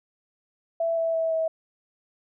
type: tone with pitch steps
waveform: sine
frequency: 664 / 657.9 / 651.8 / 645.8 Hz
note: E5 / E5 / E5 / E5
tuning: +12 / -4 / -20 / -36 cents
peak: -22 dBFS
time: 0.8-1.48 s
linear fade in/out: 5 ms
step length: 170 ms
effects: none